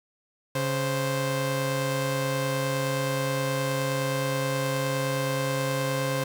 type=tone pair together; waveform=sawtooth; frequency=138.21 / 523.3 Hz; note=C#3 / C5; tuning=-5 / 0 cents; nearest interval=octave + major seventh; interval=2305 cents; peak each=-24 dBFS; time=0.55-6.24 s; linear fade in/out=5 ms; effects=8-bit